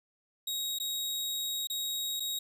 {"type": "tone with dropouts", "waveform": "sawtooth", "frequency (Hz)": 3788, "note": "A#7", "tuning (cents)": 27, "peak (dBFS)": -29, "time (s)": [0.47, 2.39], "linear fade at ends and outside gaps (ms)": 5, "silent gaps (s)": [[0.787, 0.799], [1.672, 1.699], [2.198, 2.203]], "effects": []}